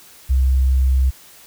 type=tone; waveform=sine; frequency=65.41 Hz; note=C2; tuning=in tune; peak=-12 dBFS; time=0.29-1.11 s; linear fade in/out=20 ms; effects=white hiss -45 dBFS RMS until 1.46 s